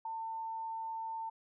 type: tone with ADSR envelope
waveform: sine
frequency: 898 Hz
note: A5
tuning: 35 cents sharp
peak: -34 dBFS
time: 0.05-1.3 s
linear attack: 6 ms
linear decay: 4 ms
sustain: -3 dB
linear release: 12 ms
effects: none